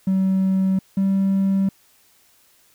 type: tone pair in turn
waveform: triangle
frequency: 190.3 / 194.07 Hz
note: F#3 / G3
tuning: +49 / -17 cents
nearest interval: unison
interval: 34 cents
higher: second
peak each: -13 dBFS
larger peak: neither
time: 0.07-0.79 / 0.97-1.69 s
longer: neither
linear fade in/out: 5 ms
effects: tanh soft clip ceiling -11 dBFS + white hiss -57 dBFS RMS until 2.74 s